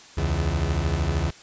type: beating tone pair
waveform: 30% pulse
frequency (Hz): 69.3 / 82.3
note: C#2 / E2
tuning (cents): 0 / -2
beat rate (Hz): 13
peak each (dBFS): -22 / -22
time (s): 0.17-1.31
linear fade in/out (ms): 10
effects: white hiss -47 dBFS RMS until 1.42 s + resampled to 16000 Hz